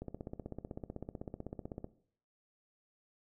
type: click train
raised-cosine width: 2 ms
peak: -28 dBFS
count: 30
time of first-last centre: 0.02-1.844 s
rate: 15.9 Hz
effects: noise-tail reverb RT60 0.6 s tail -17 dB re dry